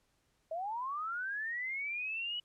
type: linear sweep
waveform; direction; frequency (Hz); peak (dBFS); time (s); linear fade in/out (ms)
sine; up; 622.3 to 2960; -35; 0.51-2.4; 5
effects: pink hiss -75 dBFS RMS until 2.44 s + low-pass 11000 Hz 12 dB/octave